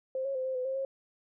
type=tone with pitch steps; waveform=sine; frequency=524 / 547 / 517 / 523 / 506 / 531 / 539 Hz; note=C5 / C#5 / C5 / C5 / B4 / C5 / C#5; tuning=+2 / -23 / -21 / -1 / +42 / +25 / -49 cents; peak=-30 dBFS; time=0.15-0.85 s; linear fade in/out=2 ms; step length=100 ms; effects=none